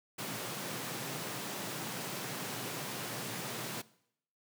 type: high-pass noise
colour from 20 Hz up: pink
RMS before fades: -40 dBFS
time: 0.18-3.82 s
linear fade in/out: 10 ms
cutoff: 110 Hz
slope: 96 dB/octave
effects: noise-tail reverb RT60 0.7 s tail -20 dB re dry